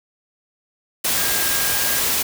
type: tone in noise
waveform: sine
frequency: 1622 Hz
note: G#6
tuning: 41 cents flat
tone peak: -29 dBFS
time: 1.17-2 s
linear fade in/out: 10 ms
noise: white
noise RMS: -20 dBFS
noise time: 1.04-2.23 s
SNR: -12 dB
effects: none